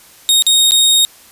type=tone with dropouts; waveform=sawtooth; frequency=3729 Hz; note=A#7; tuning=in tune; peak=-5 dBFS; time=0.29-1.05 s; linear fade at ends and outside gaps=0 ms; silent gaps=0.423-0.466 / 0.709-0.719 s; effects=white hiss -43 dBFS RMS until 1.31 s + resampled to 32000 Hz